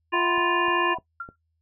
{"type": "harmonic tone", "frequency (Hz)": 349.2, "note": "F4", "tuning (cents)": 0, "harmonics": [1, 3, 5, 7, 8], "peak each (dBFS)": [-26, -25, -27, -30, -31], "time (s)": [0.12, 0.95], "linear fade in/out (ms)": 20}
{"type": "chord", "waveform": "sine", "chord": "E suspended second", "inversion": "none", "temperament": "just", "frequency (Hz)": [659.3, 741.7, 988.9], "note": ["E5", "F#5", "B5"], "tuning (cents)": [0, 4, 2], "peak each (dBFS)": [-34, -34, -32], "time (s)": [0.13, 0.98], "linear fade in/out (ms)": 5}
{"type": "click train", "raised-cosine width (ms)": 2, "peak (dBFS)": -29, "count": 4, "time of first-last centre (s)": [0.38, 1.289], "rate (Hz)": 3.3}
{"type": "tone with exponential decay", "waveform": "sine", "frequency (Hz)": 1378, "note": "F6", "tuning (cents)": -24, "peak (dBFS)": -27, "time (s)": [1.2, 1.36], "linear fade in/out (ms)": 5, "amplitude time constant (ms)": 34}
{"effects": ["noise-tail reverb RT60 0.1 s tail -17 dB re dry", "added 81 Hz sine -70 dBFS peak until 1.61 s"]}